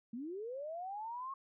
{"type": "linear sweep", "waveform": "sine", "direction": "up", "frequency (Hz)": [218.6, 1100], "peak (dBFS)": -40, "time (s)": [0.13, 1.34], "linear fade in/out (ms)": 5, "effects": []}